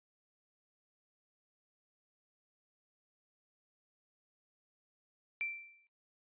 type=tone with exponential decay; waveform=sine; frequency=2346 Hz; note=D7; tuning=2 cents flat; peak=-32 dBFS; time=5.41-5.87 s; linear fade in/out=0 ms; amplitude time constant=100 ms; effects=noise-tail reverb RT60 0.2 s tail -24 dB re dry + resampled to 8000 Hz